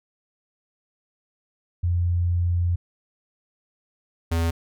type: tone pair in turn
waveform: sine / square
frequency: 87.31 / 83.23 Hz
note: F2 / E2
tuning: 0 / +17 cents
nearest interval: minor second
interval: 83 cents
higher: first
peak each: -19 / -21 dBFS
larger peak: first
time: 1.83-2.76 / 4.31-4.51 s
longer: first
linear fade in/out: 10 ms
effects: none